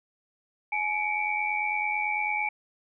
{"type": "tone cluster", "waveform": "sine", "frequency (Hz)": [844, 2252, 2341], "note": ["G#5", "C#7", "D7"], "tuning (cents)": [28, 27, -6], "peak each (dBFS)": -30, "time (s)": [0.72, 2.49], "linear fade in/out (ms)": 5, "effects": []}